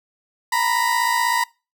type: tone pair together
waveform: 30% pulse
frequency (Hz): 931.7 / 987.8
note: A#5 / B5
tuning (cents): -1 / 0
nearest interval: minor second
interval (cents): 101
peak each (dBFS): -18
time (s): 0.52-1.44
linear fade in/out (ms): 5
effects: noise-tail reverb RT60 0.3 s tail -24 dB re dry